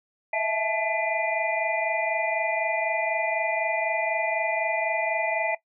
sine tone cluster, 645 / 669 / 868 / 2010 / 2408 Hz, E5 / E5 / A5 / B6 / D7, -38 / +25 / -24 / +30 / +43 cents, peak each -30 dBFS, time 0.33-5.55 s, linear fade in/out 5 ms, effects noise-tail reverb RT60 0.1 s tail -17 dB re dry

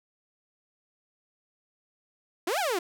sawtooth exponential two-way sweep, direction up then down, 314.4 to 863 to 329 Hz, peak -22 dBFS, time 2.47-2.79 s, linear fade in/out 5 ms, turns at 2.59 s, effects none

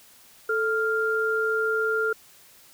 sine tone pair together, 440 / 1396.9 Hz, A4 / F6, 0 / 0 cents, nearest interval octave + minor sixth, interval 2000 cents, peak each -25 / -24 dBFS, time 0.49-2.13 s, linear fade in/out 5 ms, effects white hiss -53 dBFS RMS until 2.73 s

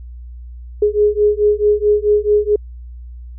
sine beating tone pair, 415.3 / 419.9 Hz, G#4 / G#4, 0 / +19 cents, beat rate 4.6 Hz, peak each -14 dBFS, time 0.82-2.56 s, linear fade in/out 5 ms, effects added 60 Hz sine -30 dBFS peak until 3.38 s

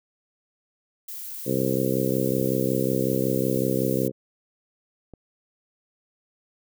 violet noise, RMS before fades -36 dBFS, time 1.08-4.08 s, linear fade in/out 5 ms
harmonic tone, 65.41 Hz, C2, in tune, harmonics 2 / 3 / 4 / 5 / 6 / 7 / 8, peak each -29 / -29 / -29 / -29 / -29 / -29 / -29 dBFS, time 1.45-4.12 s, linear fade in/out 50 ms
clicks, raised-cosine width 2 ms, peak -29 dBFS, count 4, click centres 2.416 / 2.454 / 3.622 / 5.137 s
effects none

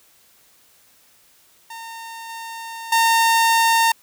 sawtooth tone with level steps, 913 Hz, A#5, 36 cents flat, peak -29 / -27 / -10 dBFS, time 1.7-3.92 s, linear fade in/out 5 ms, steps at 2.29 / 2.92 s, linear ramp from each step 5 ms, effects white hiss -55 dBFS RMS until 4.02 s

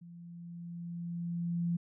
sine tone with level ramp, 171.4 Hz, F3, 32 cents flat, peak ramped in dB -48 to -28 dBFS, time 0.01-1.77 s, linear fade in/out 10 ms, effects none

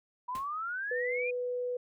sine exponential sweep, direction up, 968 to 2481 Hz, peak -33 dBFS, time 0.28-1.31 s, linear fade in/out 10 ms
pink noise with exponential decay, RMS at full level -43 dBFS, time 0.35-0.51 s, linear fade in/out 1 ms, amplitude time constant 33 ms
sine tone, 493.9 Hz, B4, in tune, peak -31 dBFS, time 0.91-1.77 s, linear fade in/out 5 ms
effects none

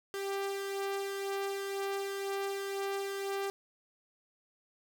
sawtooth tone with flanger, 394.4 Hz, G4, 11 cents sharp, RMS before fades -36 dBFS, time 0.14-3.5 s, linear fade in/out 0 ms, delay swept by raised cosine 1.9 to 2.61 ms, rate 2 Hz, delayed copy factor +0.5, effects none

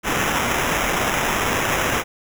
violet noise with sample-and-hold, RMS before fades -21 dBFS, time 0.03-2.04 s, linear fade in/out 50 ms, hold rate 4410 Hz, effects none

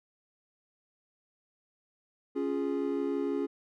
triangle chord, Db major, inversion none, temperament equal, 277.2 / 349.2 / 415.3 Hz, Db4 / F4 / Ab4, 0 / 0 / 0 cents, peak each -30 / -33 / -31 dBFS, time 2.35-3.47 s, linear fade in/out 20 ms, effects none

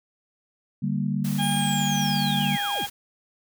sine chord, G minor, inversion second, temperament equal, 146.83 / 196 / 233.1 Hz, D3 / G3 / Bb3, 0 / 0 / 0 cents, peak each -27 / -26 / -29 dBFS, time 0.82-2.57 s, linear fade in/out 10 ms
white noise, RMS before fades -38 dBFS, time 1.24-2.9 s, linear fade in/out 10 ms
harmonic tone, 813 Hz, G#5, 37 cents flat, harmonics 1 / 2 / 3 / 4, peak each -28 / -35 / -38 / -29 dBFS, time 1.38-2.87 s, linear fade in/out 20 ms
sine linear sweep, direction down, 9900 to 41.2 Hz, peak -32 dBFS, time 1.41-2.85 s, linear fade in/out 20 ms
effects none

